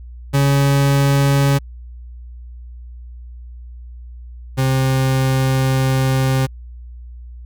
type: tone pair in turn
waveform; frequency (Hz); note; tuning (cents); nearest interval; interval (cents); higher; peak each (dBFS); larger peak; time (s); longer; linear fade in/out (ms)
40% pulse; 139.6 / 132.31; C#3 / C3; +13 / +20; minor second; 93; first; -11 / -13; first; 0.33-1.59 / 4.57-6.47; second; 20
effects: added 60 Hz sine -32 dBFS peak until 7.45 s